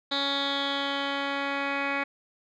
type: tone with low-pass filter sweep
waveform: 10% pulse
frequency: 279.2 Hz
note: C#4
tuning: 13 cents sharp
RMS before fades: -29 dBFS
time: 0.11-2.04 s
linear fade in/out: 10 ms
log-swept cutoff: 3800 to 2400 Hz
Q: 8.9
effects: none